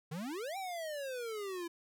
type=exponential two-way sweep; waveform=square; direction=up then down; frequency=144.5 to 792 to 333.7 Hz; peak=-39 dBFS; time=0.11-1.68 s; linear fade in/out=10 ms; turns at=0.57 s; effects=none